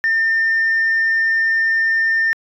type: tone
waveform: sine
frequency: 1805 Hz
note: A6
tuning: 44 cents sharp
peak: -12 dBFS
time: 0.04-2.33 s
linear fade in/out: 0 ms
effects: tanh soft clip ceiling -11 dBFS